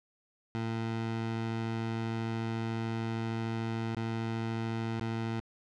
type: tone with dropouts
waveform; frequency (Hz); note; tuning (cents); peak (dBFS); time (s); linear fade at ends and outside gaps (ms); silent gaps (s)
20% pulse; 113.4; A#2; -47; -27; 0.55-5.4; 0; 3.948-3.967 / 4.996-5.012
effects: low-pass 4000 Hz 12 dB/octave